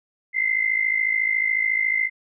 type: tone pair together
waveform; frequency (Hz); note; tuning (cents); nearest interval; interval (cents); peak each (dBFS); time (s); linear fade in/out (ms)
sine; 2039 / 2093; C7 / C7; -45 / 0; unison; 45; -23 / -21; 0.33-2.1; 50
effects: none